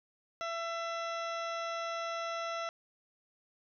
harmonic tone with a mistuned harmonic, 670 Hz, E5, 28 cents sharp, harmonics 1 / 2 / 3 / 4 / 5 / 6 / 8 / 9, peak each -38 / -38 / -46 / -48 / -50 / -51 / -53 / -54 dBFS, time 0.41-2.69 s, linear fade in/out 0 ms, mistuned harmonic 6, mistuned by -26 cents, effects none

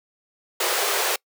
pink high-pass noise, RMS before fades -23 dBFS, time 0.6-1.16 s, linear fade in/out 5 ms, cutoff 360 Hz, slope 96 dB/octave, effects noise-tail reverb RT60 0.1 s tail -26 dB re dry

